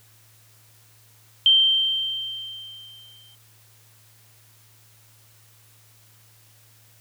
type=tone with exponential decay; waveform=sine; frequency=3136 Hz; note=G7; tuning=in tune; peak=-11 dBFS; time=1.46-3.35 s; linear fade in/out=1 ms; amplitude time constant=410 ms; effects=added 110 Hz sine -56 dBFS peak until 7 s + white hiss -56 dBFS RMS until 7 s